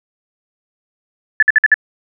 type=tone bursts; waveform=sine; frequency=1734 Hz; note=A6; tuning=26 cents flat; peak=-5 dBFS; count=5; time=1.4-1.742 s; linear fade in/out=2 ms; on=26 ms; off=53 ms; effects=none